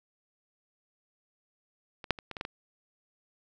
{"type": "clicks", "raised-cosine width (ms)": 0.3, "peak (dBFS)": [-26, -8, -26, -22, -22, -17, -20], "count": 7, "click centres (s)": [2.042, 2.107, 2.188, 2.313, 2.368, 2.411, 2.451], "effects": []}